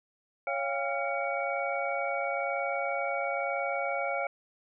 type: tone cluster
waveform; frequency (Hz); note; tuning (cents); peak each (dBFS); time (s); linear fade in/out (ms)
sine; 556 / 698 / 799 / 1384 / 2253; C#5 / F5 / G5 / F6 / C#7; +5 / -1 / +33 / -16 / +28; -33 / -34 / -37 / -38 / -35; 0.47-4.27; 2
effects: none